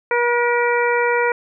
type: harmonic tone with a mistuned harmonic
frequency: 480 Hz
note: B4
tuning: 49 cents flat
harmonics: 1 / 2 / 3 / 4 / 5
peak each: -18 / -21 / -23 / -24 / -25 dBFS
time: 0.11-1.32 s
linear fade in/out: 2 ms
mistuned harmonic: 5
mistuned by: -48 cents
effects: none